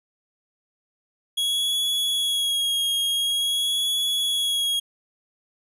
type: tone with vibrato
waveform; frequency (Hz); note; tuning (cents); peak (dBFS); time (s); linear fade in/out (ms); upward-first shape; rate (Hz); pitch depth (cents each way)
45% pulse; 3322; G#7; 0; -21; 1.37-4.8; 10; sine; 0.47; 29
effects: resampled to 32000 Hz